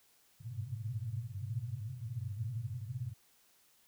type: band-pass noise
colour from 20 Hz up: pink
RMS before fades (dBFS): -40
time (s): 0.4-3.14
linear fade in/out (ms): 10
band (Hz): 100 to 130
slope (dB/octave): 96
effects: white hiss -68 dBFS RMS until 3.87 s